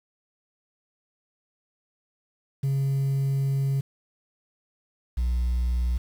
sine tone pair in turn, 136.8 / 60.94 Hz, C#3 / B1, -23 / -22 cents, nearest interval octave + major second, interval 1399 cents, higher first, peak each -19 dBFS, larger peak neither, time 2.63-3.81 / 5.17-5.98 s, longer first, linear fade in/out 10 ms, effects tanh soft clip ceiling -21 dBFS + 8-bit

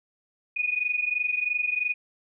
sine tone pair together, 2463 / 2486 Hz, D#7 / D#7, -18 / -2 cents, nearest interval unison, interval 16 cents, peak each -26 / -28 dBFS, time 0.56-1.94 s, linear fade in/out 10 ms, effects none

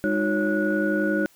sine tone cluster, 204.1 / 309.5 / 360.6 / 553 / 1463 Hz, G#3 / D#4 / F#4 / C#5 / F#6, -30 / -9 / -45 / -4 / -20 cents, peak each -26 / -24 / -29 / -27 / -27 dBFS, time 0.04-1.26 s, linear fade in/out 0 ms, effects tanh soft clip ceiling -11 dBFS + white hiss -57 dBFS RMS until 1.35 s

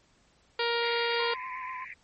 harmonic tone, 469.6 Hz, A#4, 13 cents sharp, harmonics 1 / 2 / 3 / 4 / 5 / 6 / 7 / 8 / 9 / 10, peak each -30 / -33 / -35 / -36 / -37 / -38 / -38 / -39 / -40 / -40 dBFS, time 0.59-1.34 s, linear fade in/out 5 ms
pink band-pass noise, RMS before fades -43 dBFS, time 0.82-1.94 s, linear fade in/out 10 ms, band 1800 to 2400 Hz, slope 96 dB/octave
sine tone with vibrato, 1023 Hz, C6, 39 cents flat, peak -36 dBFS, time 1.19-1.85 s, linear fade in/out 10 ms, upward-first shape square, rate 8.2 Hz, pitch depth 24 cents each way
effects pink hiss -65 dBFS RMS until 2.03 s + MP3 32 kbps

